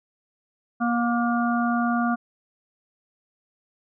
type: harmonic tone with a mistuned harmonic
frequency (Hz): 237.5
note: A#3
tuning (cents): +33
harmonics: 1 / 3 / 5 / 6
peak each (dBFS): -22 / -27 / -29 / -30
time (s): 0.8-2.16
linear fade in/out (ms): 20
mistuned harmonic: 5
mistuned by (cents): -21
effects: none